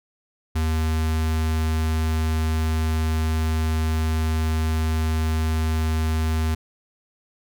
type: tone with notch filter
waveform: square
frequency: 79.3 Hz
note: D#2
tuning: 33 cents sharp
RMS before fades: -22 dBFS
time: 0.55-6.55 s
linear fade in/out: 10 ms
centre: 520 Hz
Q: 2
effects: none